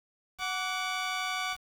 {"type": "tone pair together", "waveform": "15% pulse", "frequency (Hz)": [740, 1155.9], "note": ["F#5", "D6"], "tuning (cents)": [0, -28], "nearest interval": "minor sixth", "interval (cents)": 772, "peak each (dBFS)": -27, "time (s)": [0.38, 1.57], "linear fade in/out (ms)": 50, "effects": ["low-pass 7000 Hz 12 dB/octave", "8-bit"]}